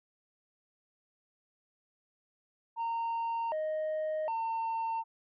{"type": "tone with pitch steps", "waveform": "sine", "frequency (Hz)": [921, 622, 906], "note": ["A#5", "D#5", "A#5"], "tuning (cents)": [-21, -1, -50], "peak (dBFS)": -28, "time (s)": [2.76, 5.04], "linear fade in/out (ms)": 50, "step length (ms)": 760, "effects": ["tanh soft clip ceiling -30 dBFS"]}